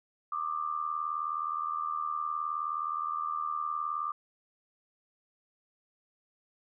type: tone with amplitude modulation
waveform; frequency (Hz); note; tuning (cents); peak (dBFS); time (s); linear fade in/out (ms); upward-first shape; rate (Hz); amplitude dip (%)
sine; 1191; D6; +24; -27; 0.32-4.12; 5; sine; 79.3; 80
effects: none